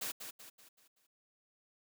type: noise with echo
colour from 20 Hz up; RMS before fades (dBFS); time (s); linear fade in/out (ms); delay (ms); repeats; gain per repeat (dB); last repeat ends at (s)
white; -39; 0.01-0.12; 10; 190; 5; -7; 1.07
effects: high-pass 150 Hz 12 dB/octave